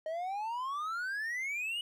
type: exponential sweep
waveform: triangle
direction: up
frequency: 619 to 2960 Hz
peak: -32 dBFS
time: 0.06-1.81 s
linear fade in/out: 2 ms
effects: none